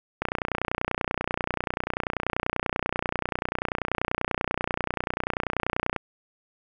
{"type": "click train", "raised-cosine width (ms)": 0.5, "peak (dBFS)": -10, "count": 175, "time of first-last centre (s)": [0.22, 5.963], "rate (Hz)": 30.3, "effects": []}